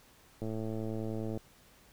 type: click train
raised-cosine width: 2 ms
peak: -25 dBFS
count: 106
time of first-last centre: 0.42-1.375 s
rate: 110 Hz
effects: pink hiss -61 dBFS RMS until 1.92 s